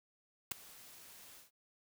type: noise with ADSR envelope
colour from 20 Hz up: white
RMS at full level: -32 dBFS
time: 0.51-1.51 s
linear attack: 8 ms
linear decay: 4 ms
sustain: -24 dB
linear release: 140 ms
effects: none